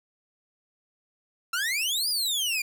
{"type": "exponential two-way sweep", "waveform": "sawtooth", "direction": "up then down", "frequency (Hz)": [1338, 5030, 2356], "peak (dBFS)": -22, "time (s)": [1.53, 2.62], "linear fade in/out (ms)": 5, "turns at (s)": 2.09, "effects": []}